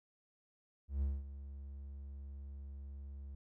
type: tone with ADSR envelope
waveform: triangle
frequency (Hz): 69.3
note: C#2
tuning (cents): 0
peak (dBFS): -29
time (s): 0.88-3.35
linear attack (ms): 140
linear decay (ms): 210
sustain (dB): -14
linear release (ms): 4
effects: none